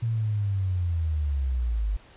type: linear sweep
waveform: sine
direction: down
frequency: 116.54 to 48.22 Hz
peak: -23 dBFS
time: 0.02-1.97 s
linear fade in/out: 10 ms
effects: pink hiss -53 dBFS RMS until 2.16 s + resampled to 8000 Hz